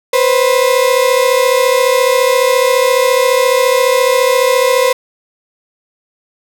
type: tone pair together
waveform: 35% pulse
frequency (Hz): 493.9 / 528.4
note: B4 / C5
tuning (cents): 0 / +17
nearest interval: minor second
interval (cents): 117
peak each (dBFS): -10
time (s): 0.13-4.93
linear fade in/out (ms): 5
effects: none